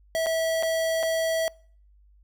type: tone with dropouts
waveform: square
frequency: 651 Hz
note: E5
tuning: 22 cents flat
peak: -24 dBFS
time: 0.15-1.48 s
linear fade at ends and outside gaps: 0 ms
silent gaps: 0.261-0.267 / 0.626-0.632 / 1.029-1.033 s
effects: noise-tail reverb RT60 0.5 s tail -25 dB re dry + added 50 Hz sine -54 dBFS peak until 2.23 s